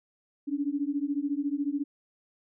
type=beating tone pair; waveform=sine; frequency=279.1 / 293.1 Hz; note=C#4 / D4; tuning=+12 / -3 cents; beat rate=14 Hz; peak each=-30 / -30 dBFS; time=0.47-1.84 s; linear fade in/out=20 ms; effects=none